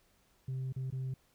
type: tone with dropouts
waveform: sine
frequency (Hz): 130.81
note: C3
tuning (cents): 0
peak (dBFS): -32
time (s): 0.48-1.14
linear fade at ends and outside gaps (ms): 5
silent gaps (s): 0.725-0.762 / 0.904-0.924
effects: tanh soft clip ceiling -33 dBFS + pink hiss -70 dBFS RMS until 1.34 s